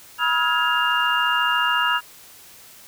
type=tone cluster; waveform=sine; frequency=972 / 1277 / 1411 / 1663 / 2803 Hz; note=B5 / D#6 / F6 / G#6 / F7; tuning=-28 / +45 / +17 / +2 / +6 cents; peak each=-24 dBFS; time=0.18-2.01 s; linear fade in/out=50 ms; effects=white hiss -46 dBFS RMS until 2.87 s